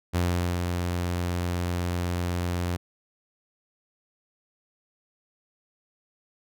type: tone with ADSR envelope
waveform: sawtooth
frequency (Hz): 88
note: F2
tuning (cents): +14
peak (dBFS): -18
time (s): 0.13-2.77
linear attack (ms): 24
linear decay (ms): 430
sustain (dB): -4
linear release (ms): 13
effects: none